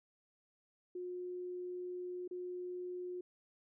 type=tone with dropouts; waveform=sine; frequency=359.8 Hz; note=F#4; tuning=48 cents flat; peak=-40 dBFS; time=0.95-3.21 s; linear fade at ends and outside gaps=5 ms; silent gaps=2.278-2.31 s; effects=none